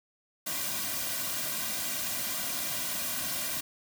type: noise with comb filter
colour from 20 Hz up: white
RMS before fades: -33 dBFS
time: 0.46-3.61 s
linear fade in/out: 10 ms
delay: 2.3 ms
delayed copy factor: -0.95
effects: none